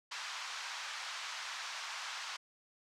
pink band-pass noise, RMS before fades -43 dBFS, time 0.11-2.37 s, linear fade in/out 10 ms, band 970 to 6300 Hz, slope 24 dB/octave, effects none

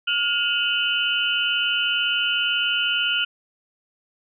sine tone cluster, 1419 / 2553 / 2787 / 3005 Hz, F6 / D#7 / F7 / F#7, +27 / +44 / -4 / +26 cents, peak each -25 / -28 / -26 / -23 dBFS, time 0.07-3.25 s, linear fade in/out 10 ms, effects none

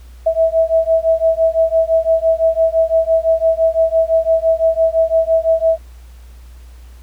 sine beating tone pair, 649 / 654.9 Hz, E5 / E5, -27 / -11 cents, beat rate 5.9 Hz, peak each -14 dBFS, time 0.26-5.78 s, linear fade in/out 10 ms, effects added 60 Hz sine -35 dBFS peak until 7.02 s + pink hiss -51 dBFS RMS until 7.02 s

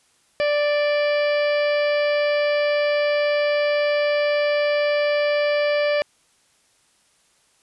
harmonic tone with a mistuned harmonic, 587.3 Hz, D5, in tune, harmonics 1 / 2 / 3 / 4 / 5 / 6 / 7 / 8 / 9, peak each -18 / -33 / -29 / -29 / -35 / -42 / -44 / -36 / -46 dBFS, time 0.4-6.02 s, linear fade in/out 0 ms, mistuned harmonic 6, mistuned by -51 cents, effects white hiss -61 dBFS RMS until 7.62 s + resampled to 24000 Hz

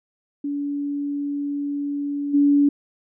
sine tone with level steps, 286.1 Hz, D4, 45 cents flat, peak -23 / -13 dBFS, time 0.44-2.69 s, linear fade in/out 5 ms, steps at 2.33 s, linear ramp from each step 20 ms, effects none

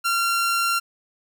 sawtooth tone, 1375 Hz, F6, 27 cents flat, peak -16 dBFS, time 0.04-0.8 s, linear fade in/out 20 ms, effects none

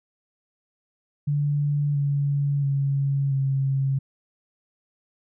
sine tone with pitch steps, 145.3 / 142.06 / 138.9 / 135.8 Hz, D3 / C#3 / C#3 / C#3, -18 / +43 / +4 / -35 cents, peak -20 dBFS, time 1.27-3.99 s, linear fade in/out 10 ms, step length 680 ms, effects none

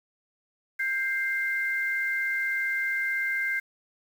sine tone pair together, 1583.9 / 2093 Hz, G6 / C7, +17 / 0 cents, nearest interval perfect fourth, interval 483 cents, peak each -28 dBFS, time 0.79-3.6 s, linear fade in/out 10 ms, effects 8-bit

